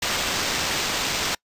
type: noise with sample-and-hold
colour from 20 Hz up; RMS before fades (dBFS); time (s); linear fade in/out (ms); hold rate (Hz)
blue; -25; 0.02-1.35; 5; 11025
effects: noise-tail reverb RT60 0.1 s tail -26 dB re dry + resampled to 32000 Hz